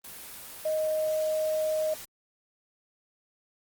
sine tone in noise, 623 Hz, D#5, 2 cents sharp, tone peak -25 dBFS, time 0.65-1.94 s, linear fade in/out 5 ms, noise white, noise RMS -43 dBFS, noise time 0.04-2.05 s, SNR +15 dB, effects Opus 24 kbps

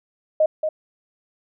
sine tone with echo, 622.3 Hz, D#5, in tune, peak -13 dBFS, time 0.4-0.46 s, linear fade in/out 5 ms, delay 230 ms, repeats 1, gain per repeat -6 dB, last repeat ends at 0.69 s, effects none

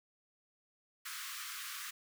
pink high-pass noise, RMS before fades -44 dBFS, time 1.05-1.91 s, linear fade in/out 10 ms, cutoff 1100 Hz, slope 96 dB/octave, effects none

